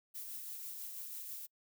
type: noise with tremolo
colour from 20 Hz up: violet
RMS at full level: -44 dBFS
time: 0.14-1.47 s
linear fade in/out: 20 ms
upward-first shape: sine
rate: 6.1 Hz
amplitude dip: 30%
effects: noise-tail reverb RT60 0.1 s tail -26 dB re dry